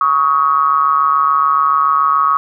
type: ring-modulated tone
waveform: triangle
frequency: 73.5 Hz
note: D2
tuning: 2 cents sharp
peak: -5 dBFS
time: 0.01-2.37 s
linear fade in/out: 0 ms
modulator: 1190 Hz
effects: none